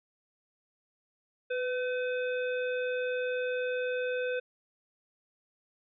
harmonic tone with a mistuned harmonic, 508 Hz, B4, 49 cents sharp, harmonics 1 / 3 / 5 / 7, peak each -30 / -37 / -41 / -49 dBFS, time 1.5-4.4 s, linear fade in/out 10 ms, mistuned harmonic 1, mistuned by -28 cents, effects none

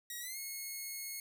5% pulse tone with pitch glide, 1904 to 2175 Hz, A#6 to C#7, +36 to -33 cents, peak -31 dBFS, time 0.1-1.2 s, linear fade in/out 2 ms, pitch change +231 cents, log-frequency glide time 0.2-0.38 s, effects none

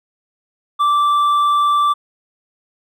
sine tone with hard clipping, 1169 Hz, D6, 8 cents flat, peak -13 dBFS, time 0.79-1.94 s, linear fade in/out 20 ms, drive 4 dB, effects none

